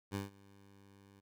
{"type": "tone with ADSR envelope", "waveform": "15% pulse", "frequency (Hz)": 99.2, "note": "G2", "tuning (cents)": 21, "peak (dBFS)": -29, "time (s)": [0.11, 1.21], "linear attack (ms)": 40, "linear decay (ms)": 150, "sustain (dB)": -24, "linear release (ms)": 21, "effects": []}